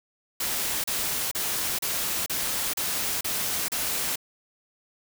white noise bursts, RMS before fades -28 dBFS, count 8, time 0.4-4.158 s, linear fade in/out 5 ms, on 440 ms, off 34 ms, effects none

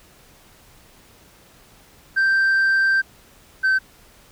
sine tone pair in turn, 1568 / 1542 Hz, G6 / G6, 0 / -29 cents, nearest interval unison, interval 29 cents, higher first, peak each -12 dBFS, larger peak neither, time 2.16-3.02 / 3.63-3.79 s, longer first, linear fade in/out 20 ms, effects tanh soft clip ceiling -14 dBFS + pink hiss -51 dBFS RMS until 4.31 s

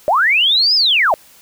sine linear two-way sweep, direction up then down, 554 to 5210 to 554 Hz, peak -10 dBFS, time 0.08-1.14 s, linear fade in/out 0 ms, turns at 0.75 s, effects white hiss -46 dBFS RMS until 1.41 s

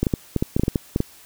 clicks, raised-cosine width 3 ms, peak -6 dBFS, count 12, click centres 0.03 / 0.068 / 0.138 / 0.363 / 0.425 / 0.565 / 0.596 / 0.635 / 0.681 / 0.758 / 0.961 / 1.004 s, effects white hiss -48 dBFS RMS until 1.25 s

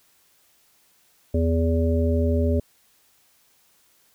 harmonic tone, 82.41 Hz, E2, in tune, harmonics 1 / 3 / 5 / 7, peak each -20 / -25 / -27 / -28 dBFS, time 1.34-2.6 s, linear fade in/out 5 ms, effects white hiss -61 dBFS RMS until 4.14 s

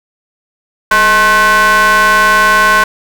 45% pulse ring-modulated tone, 220 Hz, A3, in tune, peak -3 dBFS, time 0.91-2.84 s, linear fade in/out 5 ms, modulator 1290 Hz, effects none

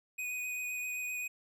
square tone with vibrato, 2489 Hz, D#7, in tune, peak -36 dBFS, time 0.18-1.28 s, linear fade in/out 10 ms, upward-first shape sine, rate 7.7 Hz, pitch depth 13 cents each way, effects none

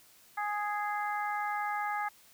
harmonic tone, 415.3 Hz, G#4, in tune, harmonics 2 / 3 / 4 / 5, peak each -33 / -37 / -39 / -41 dBFS, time 0.37-2.09 s, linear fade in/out 10 ms, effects white hiss -60 dBFS RMS until 2.33 s

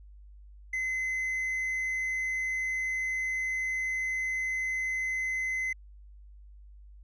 triangle tone, 2047 Hz, C7, 38 cents flat, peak -27 dBFS, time 0.73-5.73 s, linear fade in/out 5 ms, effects added 50 Hz sine -48 dBFS peak until 7.03 s + resampled to 22050 Hz

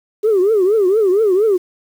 sine tone with vibrato, 403.1 Hz, G4, 48 cents sharp, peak -9 dBFS, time 0.23-1.58 s, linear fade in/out 20 ms, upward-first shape triangle, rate 4.3 Hz, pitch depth 230 cents each way, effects tanh soft clip ceiling -7 dBFS + 7-bit

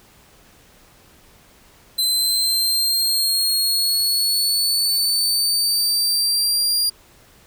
sawtooth linear sweep, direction up, 4048 to 4800 Hz, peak -14 dBFS, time 1.98-6.9 s, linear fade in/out 10 ms, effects pink hiss -51 dBFS RMS until 7.46 s

